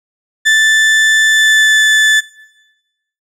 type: tone with pitch glide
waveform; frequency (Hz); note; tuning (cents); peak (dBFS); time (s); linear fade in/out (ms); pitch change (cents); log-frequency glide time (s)
35% pulse; 1760 to 1745.8; A6 to A6; 0 to -14; -5; 0.45-2.21; 20; -14; 1.27-1.81
effects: noise-tail reverb RT60 1.0 s tail -19 dB re dry + low-pass 8000 Hz 12 dB/octave